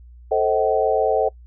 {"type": "chord", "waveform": "sine", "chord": "A diminished seventh", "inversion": "none", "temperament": "just", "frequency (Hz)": [440, 528, 633.6, 760.3], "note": ["A4", "C5", "Eb5", "Gb5"], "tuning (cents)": [0, 16, 31, 47], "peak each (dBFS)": [-20, -22, -22, -22], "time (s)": [0.31, 1.29], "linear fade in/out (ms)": 10, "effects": ["noise-tail reverb RT60 0.1 s tail -24 dB re dry", "added 60 Hz sine -41 dBFS peak until 1.46 s"]}